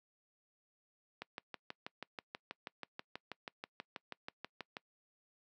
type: click train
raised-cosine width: 0.3 ms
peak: -26 dBFS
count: 23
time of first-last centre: 1.22-4.768 s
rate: 6.2 Hz
effects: noise-tail reverb RT60 0.1 s tail -24 dB re dry + high-pass 200 Hz 12 dB/octave